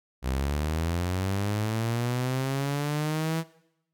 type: linear sweep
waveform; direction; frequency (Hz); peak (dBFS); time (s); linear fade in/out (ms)
sawtooth; up; 62.6 to 164.81; -22; 0.22-3.44; 50
effects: noise-tail reverb RT60 0.8 s tail -19 dB re dry

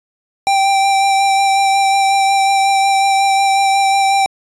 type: tone with vibrato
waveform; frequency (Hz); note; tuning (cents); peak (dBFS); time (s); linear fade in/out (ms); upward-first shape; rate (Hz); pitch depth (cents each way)
square; 784; G5; 0; -11; 0.47-4.26; 0; sine; 5.5; 15
effects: resampled to 22050 Hz

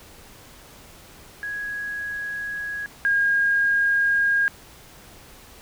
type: tone pair in turn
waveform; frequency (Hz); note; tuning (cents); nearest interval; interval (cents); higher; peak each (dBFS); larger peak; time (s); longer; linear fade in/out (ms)
sine; 1661.2 / 1625.1; G#6 / G#6; 0 / -38; unison; 38; first; -27 / -17; second; 1.43-2.86 / 3.05-4.48; neither; 0
effects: pink hiss -47 dBFS RMS until 5.61 s

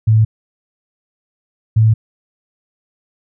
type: tone pair in turn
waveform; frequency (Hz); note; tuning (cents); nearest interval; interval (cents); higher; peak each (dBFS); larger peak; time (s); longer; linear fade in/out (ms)
sine; 109.9 / 110.49; A2 / A2; -2 / +8; unison; 10; second; -7; neither; 0.07-0.25 / 1.76-1.94; neither; 10
effects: none

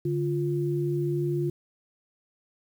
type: tone pair together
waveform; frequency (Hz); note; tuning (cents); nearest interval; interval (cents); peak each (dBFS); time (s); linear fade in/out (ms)
sine; 144.97 / 349.2; D3 / F4; -22 / 0; octave + minor third; 1522; -27; 0.05-1.5; 5
effects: 9-bit

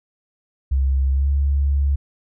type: tone with pitch glide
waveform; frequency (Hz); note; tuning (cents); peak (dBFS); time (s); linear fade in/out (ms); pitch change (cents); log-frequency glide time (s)
sine; 67.1 to 70.07; C2 to C#2; +44 to +19; -15; 0.71-1.96; 10; +75; 1.12-1.28
effects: none

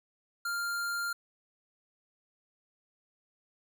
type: tone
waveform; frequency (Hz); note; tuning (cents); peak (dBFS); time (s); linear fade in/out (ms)
square; 1396.9; F6; 0; -32; 0.45-1.13; 5
effects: none

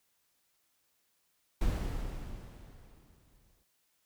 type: noise with exponential decay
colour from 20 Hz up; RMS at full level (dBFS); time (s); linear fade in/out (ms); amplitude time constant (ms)
brown; -30; 1.61-3.64; 5; 440
effects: white hiss -75 dBFS RMS until 4.05 s

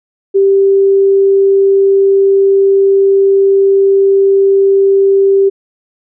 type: tone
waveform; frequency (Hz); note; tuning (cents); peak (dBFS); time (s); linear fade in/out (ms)
sine; 392; G4; 0; -5; 0.34-5.5; 20
effects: none

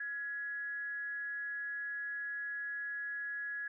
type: tone with amplitude modulation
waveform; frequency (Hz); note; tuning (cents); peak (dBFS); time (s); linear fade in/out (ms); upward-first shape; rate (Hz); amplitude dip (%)
sine; 1678; G#6; +17; -35; 0-3.68; 5; sine; 267; 40
effects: none

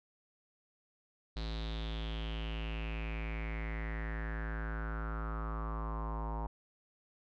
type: tone with low-pass filter sweep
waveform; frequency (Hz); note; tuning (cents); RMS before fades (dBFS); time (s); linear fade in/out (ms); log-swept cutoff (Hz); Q
square; 55; A1; 0; -38; 1.36-6.47; 5; 4100 to 920; 6.4
effects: none

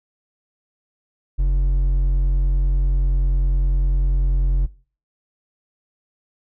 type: tone with hard clipping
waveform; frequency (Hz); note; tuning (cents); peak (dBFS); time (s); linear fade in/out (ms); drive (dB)
triangle; 44.96; F#1; -49; -16; 1.38-4.67; 20; 8
effects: noise-tail reverb RT60 0.4 s tail -20 dB re dry

